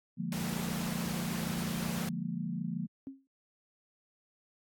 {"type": "chord", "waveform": "sine", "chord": "Bb dominant seventh", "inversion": "first", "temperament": "equal", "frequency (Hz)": [146.83, 174.61, 207.7, 233.1], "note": ["D3", "F3", "Ab3", "Bb3"], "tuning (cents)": [0, 0, 0, 0], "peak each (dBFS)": [-41, -36, -40, -39], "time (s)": [0.17, 2.87], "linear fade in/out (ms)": 20}
{"type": "band-stop noise", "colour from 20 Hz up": "pink", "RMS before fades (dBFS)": -40, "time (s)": [0.32, 2.09], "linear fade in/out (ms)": 2, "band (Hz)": [140, 270], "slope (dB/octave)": 96}
{"type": "tone with exponential decay", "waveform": "sine", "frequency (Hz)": 270, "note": "C#4", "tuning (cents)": -45, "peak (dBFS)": -36, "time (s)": [3.07, 3.27], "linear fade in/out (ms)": 0, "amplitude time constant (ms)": 42}
{"effects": ["high-pass 80 Hz 12 dB/octave", "AAC 64 kbps"]}